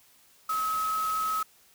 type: tone in noise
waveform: sine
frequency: 1283 Hz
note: E6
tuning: 47 cents flat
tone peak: -26 dBFS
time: 0.49-1.43 s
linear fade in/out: 5 ms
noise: white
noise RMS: -40 dBFS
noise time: 0.49-1.43 s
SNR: +11 dB
effects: white hiss -60 dBFS RMS until 1.74 s